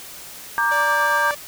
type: chord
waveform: sine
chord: G minor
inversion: first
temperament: equal with one note detuned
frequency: 932.3 / 1174.7 / 1593.5 Hz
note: Bb5 / D6 / G6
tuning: 0 / 0 / +28 cents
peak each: -22 / -23 / -19 dBFS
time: 0.58-1.31 s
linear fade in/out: 0 ms
type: tone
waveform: sawtooth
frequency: 583 Hz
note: D5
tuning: 13 cents flat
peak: -21 dBFS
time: 0.71-1.35 s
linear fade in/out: 10 ms
effects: white hiss -38 dBFS RMS until 1.47 s